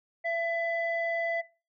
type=tone pair together; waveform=sine; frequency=672.6 / 2000 Hz; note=E5 / B6; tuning=+35 / +21 cents; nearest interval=octave + perfect fifth; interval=1886 cents; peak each=-29 / -30 dBFS; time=0.24-1.42 s; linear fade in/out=20 ms; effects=noise-tail reverb RT60 0.3 s tail -19 dB re dry + tanh soft clip ceiling -21 dBFS